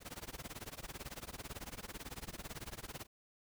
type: noise with tremolo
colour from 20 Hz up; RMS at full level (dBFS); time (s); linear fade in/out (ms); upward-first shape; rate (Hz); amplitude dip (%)
pink; -44; 0-3.07; 50; sine; 18; 95
effects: none